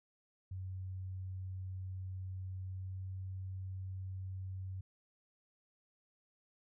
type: tone with pitch glide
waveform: sine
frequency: 93.6 to 94.31 Hz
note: F#2 to F#2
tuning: +20 to +34 cents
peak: -40 dBFS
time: 0.51-4.81 s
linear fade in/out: 5 ms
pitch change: +14 cents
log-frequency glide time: 2.66-3.06 s
effects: none